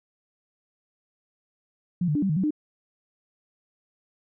sine tone with pitch steps, 176.9 / 149.2 / 292.8 / 194.5 / 153.4 / 188.7 / 302 Hz, F3 / D3 / D4 / G3 / D#3 / F#3 / D4, +23 / +28 / -5 / -13 / -24 / +34 / +48 cents, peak -21 dBFS, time 2.01-2.507 s, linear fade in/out 5 ms, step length 71 ms, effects none

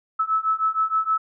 sine beating tone pair, 1300 / 1306.4 Hz, E6 / E6, -24 / -16 cents, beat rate 6.4 Hz, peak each -23 / -22 dBFS, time 0.19-1.18 s, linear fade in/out 10 ms, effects none

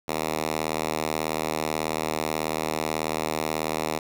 5% pulse tone with high-pass filter, 78.3 Hz, D#2, 11 cents sharp, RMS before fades -28 dBFS, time 0.08-3.99 s, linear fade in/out 5 ms, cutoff 180 Hz, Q 0.53, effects none

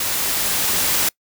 white noise with level ramp, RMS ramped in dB -22 to -18 dBFS, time 0-1.09 s, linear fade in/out 5 ms, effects noise-tail reverb RT60 0.1 s tail -25 dB re dry

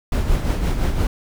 brown noise with tremolo, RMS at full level -17 dBFS, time 0.12-1.07 s, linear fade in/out 2 ms, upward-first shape sine, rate 5.8 Hz, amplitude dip 50%, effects none

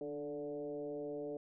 sine tone with frequency modulation, 438.7 Hz, A4, 5 cents flat, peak -39 dBFS, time 0.01-1.37 s, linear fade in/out 2 ms, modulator 143 Hz, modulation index 1.1, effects none

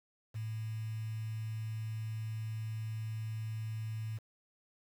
sine tone with quantisation, 110 Hz, A2, in tune, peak -36 dBFS, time 0.34-4.19 s, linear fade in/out 20 ms, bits 9, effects none

